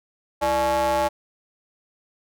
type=ring-modulated tone; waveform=square; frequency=130 Hz; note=C3; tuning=11 cents flat; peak=-17 dBFS; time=0.41-1.09 s; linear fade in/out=20 ms; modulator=722 Hz; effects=none